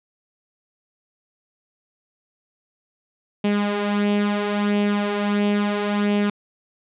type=tone with flanger; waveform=sawtooth; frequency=205.4 Hz; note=G#3; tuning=19 cents flat; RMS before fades=-21 dBFS; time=3.44-6.3 s; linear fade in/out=5 ms; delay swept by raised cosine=0.34 to 4.54 ms; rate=0.74 Hz; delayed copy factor=+0.55; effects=resampled to 8000 Hz + 9-bit